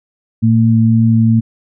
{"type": "tone pair together", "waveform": "sine", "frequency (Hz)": [114.21, 225.6], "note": ["A#2", "A3"], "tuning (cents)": [-35, 44], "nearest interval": "octave", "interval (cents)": 1179, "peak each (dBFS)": -10, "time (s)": [0.42, 1.41], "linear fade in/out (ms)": 20, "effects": []}